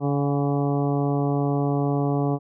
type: harmonic tone with a mistuned harmonic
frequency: 142.3 Hz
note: C#3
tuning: 46 cents sharp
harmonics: 1 / 2 / 3 / 4 / 5 / 6 / 7 / 8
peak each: -23 / -25 / -28 / -34 / -31 / -36 / -39 / -39 dBFS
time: 0-2.39 s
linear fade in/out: 50 ms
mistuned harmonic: 6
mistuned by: -47 cents
effects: none